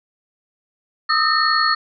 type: tone cluster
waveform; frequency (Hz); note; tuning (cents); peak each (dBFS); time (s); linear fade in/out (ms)
sine; 1233 / 1294 / 1821 / 4343; D#6 / E6 / A#6 / C#8; -16 / -32 / -41 / -36; -20; 1.09-1.75; 10
effects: none